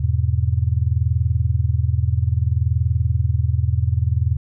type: chord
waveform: sine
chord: E major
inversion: none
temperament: just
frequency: 82.41 / 103.01 / 123.61 Hz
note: E2 / G#2 / B2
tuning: 0 / -14 / +2 cents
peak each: -19 / -21 / -21 dBFS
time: 0-4.37 s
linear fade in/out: 10 ms
effects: none